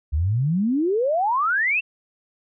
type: exponential sweep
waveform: sine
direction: up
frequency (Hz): 69.3 to 2755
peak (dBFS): -18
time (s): 0.12-1.81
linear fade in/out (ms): 20
effects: none